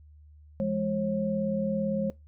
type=tone cluster; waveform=sine; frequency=169.8 / 207.7 / 540 Hz; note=F3 / G#3 / C#5; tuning=-48 / 0 / -45 cents; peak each=-35 / -28 / -29 dBFS; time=0.6-2.1 s; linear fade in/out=0 ms; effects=noise-tail reverb RT60 0.2 s tail -22 dB re dry + added 75 Hz sine -50 dBFS peak until 2.27 s